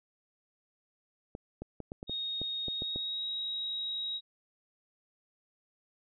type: clicks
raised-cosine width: 2 ms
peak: -26 dBFS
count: 10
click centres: 1.351 / 1.62 / 1.803 / 1.919 / 2.029 / 2.096 / 2.416 / 2.683 / 2.821 / 2.96 s
type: tone with pitch glide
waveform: sine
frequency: 3729 to 3812 Hz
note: A#7 to A#7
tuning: 0 to +38 cents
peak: -33 dBFS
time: 2.07-4.21 s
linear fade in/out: 50 ms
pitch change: +38 cents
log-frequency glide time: 2.68-3.25 s
effects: none